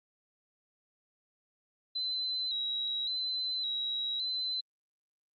sine tone with vibrato, 3951 Hz, B7, in tune, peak -31 dBFS, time 1.95-4.61 s, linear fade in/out 10 ms, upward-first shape square, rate 0.89 Hz, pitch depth 41 cents each way, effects Opus 48 kbps

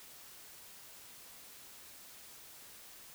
silence, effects white hiss -54 dBFS RMS until 3.14 s

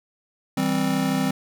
square chord, C major, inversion first, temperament just, 163.52 / 196.22 / 261.6 Hz, E3 / G3 / C4, -14 / +2 / 0 cents, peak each -28 / -26 / -24 dBFS, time 0.57-1.31 s, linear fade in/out 5 ms, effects none

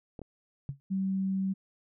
clicks, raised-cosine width 2 ms, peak -29 dBFS, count 2, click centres 0.192 / 0.217 s
sine tone with exponential decay, 138.59 Hz, C#3, in tune, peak -28 dBFS, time 0.69-0.8 s, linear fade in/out 0 ms, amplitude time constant 23 ms
sine tone, 191.8 Hz, G3, 37 cents flat, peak -27 dBFS, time 0.9-1.54 s, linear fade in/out 20 ms
effects none

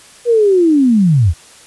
sine linear sweep, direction down, 488.1 to 71 Hz, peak -7 dBFS, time 0.25-1.34 s, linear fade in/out 50 ms, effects white hiss -41 dBFS RMS until 1.66 s + resampled to 24000 Hz

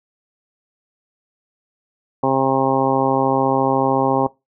harmonic tone, 133.9 Hz, C3, 40 cents sharp, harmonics 1 / 2 / 3 / 4 / 5 / 6 / 7 / 8, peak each -26 / -21 / -23 / -21 / -27 / -21 / -23 / -25 dBFS, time 2.23-4.27 s, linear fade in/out 5 ms, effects noise-tail reverb RT60 0.2 s tail -20 dB re dry

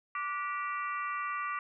harmonic tone with a mistuned harmonic, 389.4 Hz, G4, 12 cents flat, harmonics 3 / 4 / 5 / 6 / 7, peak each -34 / -42 / -40 / -45 / -47 dBFS, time 0.15-1.59 s, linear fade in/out 2 ms, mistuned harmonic 4, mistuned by -120 cents, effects none

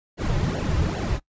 brown noise with flanger, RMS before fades -24 dBFS, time 0.17-1.2 s, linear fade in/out 50 ms, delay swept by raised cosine 0.8 to 4.4 ms, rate 2.5 Hz, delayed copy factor -0.95, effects noise-tail reverb RT60 0.1 s tail -20 dB re dry + resampled to 16000 Hz

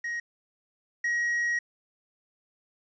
triangle tone pair in turn, 1884 / 1897.1 Hz, A#6 / A#6, +18 / +30 cents, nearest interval unison, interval 12 cents, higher second, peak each -28 / -23 dBFS, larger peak second, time 0.04-0.2 / 1.04-1.59 s, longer second, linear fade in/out 5 ms, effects resampled to 16000 Hz + 10-bit

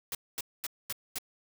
white noise bursts, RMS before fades -35 dBFS, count 5, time 0.12-1.185 s, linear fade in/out 2 ms, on 29 ms, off 230 ms, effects none

